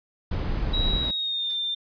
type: noise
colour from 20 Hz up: brown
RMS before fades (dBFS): -26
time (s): 0.31-1.11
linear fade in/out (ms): 5
type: tone with pitch glide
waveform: sine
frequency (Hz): 3849 to 3591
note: B7 to A7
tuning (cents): -45 to +35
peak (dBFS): -25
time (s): 0.73-1.75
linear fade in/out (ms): 10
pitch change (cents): -120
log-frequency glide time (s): 1-1.52
type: noise with exponential decay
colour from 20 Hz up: blue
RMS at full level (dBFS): -36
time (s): 1.5-1.65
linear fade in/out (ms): 2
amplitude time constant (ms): 32
effects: resampled to 11025 Hz